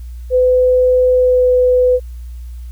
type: tone with pitch glide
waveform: sine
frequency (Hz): 505 to 501.2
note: B4 to B4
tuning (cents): +39 to +25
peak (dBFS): -8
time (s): 0.3-2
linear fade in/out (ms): 50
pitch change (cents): -14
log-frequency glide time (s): 1.12-1.5
effects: added 60 Hz sine -26 dBFS peak until 2.71 s + white hiss -53 dBFS RMS until 2.71 s